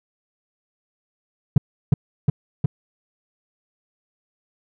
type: tone with echo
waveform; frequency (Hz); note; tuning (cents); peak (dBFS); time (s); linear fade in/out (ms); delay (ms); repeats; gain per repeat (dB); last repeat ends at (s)
triangle; 141.1; C#3; +31; -5; 1.56-1.58; 5; 360; 3; -2; 2.66
effects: tanh soft clip ceiling -4 dBFS